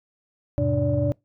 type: tone cluster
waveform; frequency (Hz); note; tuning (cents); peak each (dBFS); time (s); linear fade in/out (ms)
sine; 84.5 / 104.2 / 129.1 / 294.6 / 577; E2 / G#2 / C3 / D4 / D5; +43 / +6 / -23 / +6 / -31; -29 / -26 / -24 / -26 / -24; 0.58-1.12; 0
effects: noise-tail reverb RT60 0.2 s tail -25 dB re dry + tanh soft clip ceiling -10 dBFS